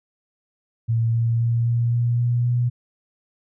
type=tone with pitch steps; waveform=sine; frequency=114.7 / 115.83 / 116.97 / 118.13 / 119.29 / 120.47 / 121.66 Hz; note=A#2 / A#2 / A#2 / A#2 / A#2 / B2 / B2; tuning=-28 / -11 / +6 / +23 / +40 / -43 / -26 cents; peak=-17 dBFS; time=0.88-2.7 s; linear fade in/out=20 ms; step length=260 ms; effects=none